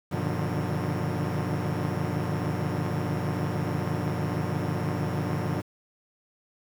sawtooth tone cluster, 96.8 / 121 / 146.8 / 153.1 / 177.8 Hz, G2 / B2 / D3 / D#3 / F3, -21 / -35 / 0 / -28 / +31 cents, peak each -29 dBFS, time 0.11-5.62 s, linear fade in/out 20 ms, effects low-pass 2000 Hz 12 dB/octave + 8-bit

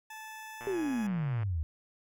20% pulse tone with pitch glide, 873 to 840.3 Hz, A5 to G#5, -14 to +20 cents, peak -38 dBFS, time 0.1-1.07 s, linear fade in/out 5 ms, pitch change -66 cents, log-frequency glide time 0.71-0.77 s
click train, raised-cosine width 0.5 ms, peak -30 dBFS, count 98, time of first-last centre 0.61-1.432 s, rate 118 Hz
sine exponential sweep, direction down, 410.3 to 74 Hz, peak -29 dBFS, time 0.67-1.63 s, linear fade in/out 0 ms
effects none

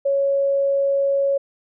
sine tone, 554.4 Hz, C#5, in tune, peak -16 dBFS, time 0.05-1.38 s, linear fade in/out 10 ms, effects none

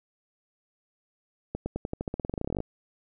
accelerating click train, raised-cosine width 2 ms, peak -17 dBFS, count 22, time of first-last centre 1.55-2.604 s, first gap 110 ms, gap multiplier 0.91, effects none

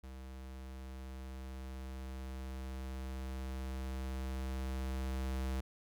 square tone with level ramp, 65.41 Hz, C2, in tune, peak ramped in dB -47 to -35 dBFS, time 0.03-5.61 s, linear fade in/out 10 ms, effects none

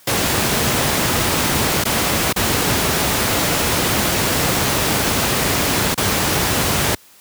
pink noise with dropouts, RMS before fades -17 dBFS, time 0.07-6.95 s, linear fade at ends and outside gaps 5 ms, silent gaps 1.84-1.852 / 2.328-2.361 / 5.945-5.976 s, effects white hiss -48 dBFS RMS until 7.2 s + high-pass 80 Hz 12 dB/octave

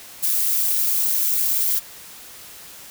violet noise with amplitude modulation, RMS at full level -17 dBFS, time 0.22-1.8 s, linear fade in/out 20 ms, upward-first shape sine, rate 263 Hz, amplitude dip 70%, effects white hiss -41 dBFS RMS until 2.9 s

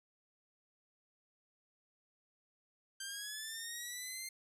10% pulse linear sweep, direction up, 1568 to 2109 Hz, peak -33 dBFS, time 3-4.29 s, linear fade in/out 5 ms, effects resampled to 32000 Hz

